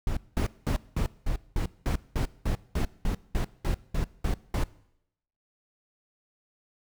brown noise bursts, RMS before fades -26 dBFS, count 16, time 0.07-4.638 s, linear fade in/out 2 ms, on 98 ms, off 200 ms, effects noise-tail reverb RT60 0.8 s tail -21 dB re dry

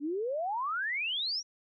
sine exponential sweep, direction up, 275.3 to 5890 Hz, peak -30 dBFS, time 0-1.43 s, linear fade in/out 50 ms, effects none

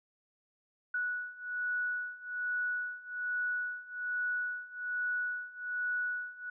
sine beating tone pair, 1471 / 1472.2 Hz, F#6 / F#6, -11 / -9 cents, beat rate 1.2 Hz, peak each -37 / -35 dBFS, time 0.94-6.5 s, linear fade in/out 5 ms, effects none

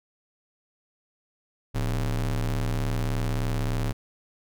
square ring-modulated tone, 71.5 Hz, D2, 46 cents flat, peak -22 dBFS, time 1.74-3.93 s, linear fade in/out 20 ms, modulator 39.8 Hz, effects none

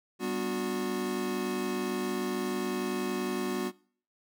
square chord, G major seventh, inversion none, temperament equal with one note detuned, 196 / 246.9 / 293.7 / 364.1 Hz, G3 / B3 / D4 / F#4, 0 / 0 / 0 / -28 cents, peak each -38 / -36 / -40 / -34 dBFS, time 0.19-3.72 s, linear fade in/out 50 ms, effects noise-tail reverb RT60 0.5 s tail -22 dB re dry

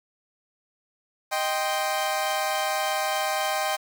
sawtooth chord, C minor, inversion first, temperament equal, 622.3 / 784 / 1046.5 Hz, Eb5 / G5 / C6, 0 / 0 / 0 cents, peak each -25 / -23 / -28 dBFS, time 1.31-3.77 s, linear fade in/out 20 ms, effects 8-bit

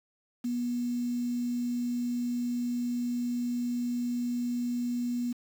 sine tone with quantisation, 242.5 Hz, B3, 31 cents flat, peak -28 dBFS, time 0.44-5.33 s, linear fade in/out 10 ms, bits 8, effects none

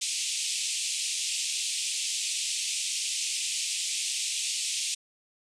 white band-pass noise, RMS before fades -31 dBFS, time 0.01-4.95 s, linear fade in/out 10 ms, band 2400 to 9000 Hz, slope 48 dB/octave, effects none

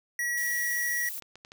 square tone, 1925 Hz, B6, 45 cents flat, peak -28 dBFS, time 0.19-1.09 s, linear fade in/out 2 ms
violet noise, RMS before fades -37 dBFS, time 0.37-1.2 s, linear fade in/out 5 ms
clicks, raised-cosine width 0.2 ms, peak -30 dBFS, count 5, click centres 1.179 / 1.223 / 1.356 / 1.449 / 1.519 s
effects none

